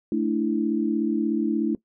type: chord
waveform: sine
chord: A suspended fourth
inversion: none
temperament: just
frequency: 220 / 293.3 / 330 Hz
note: A3 / D4 / E4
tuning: 0 / -2 / +2 cents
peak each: -25 dBFS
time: 0.12-1.75 s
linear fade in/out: 2 ms
effects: noise-tail reverb RT60 0.1 s tail -19 dB re dry